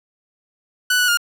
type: tone with pitch steps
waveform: sawtooth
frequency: 1487 / 1475 / 1416 Hz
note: F#6 / F#6 / F6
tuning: +8 / -6 / +23 cents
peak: -11 dBFS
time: 0.9-1.173 s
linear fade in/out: 5 ms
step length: 91 ms
effects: none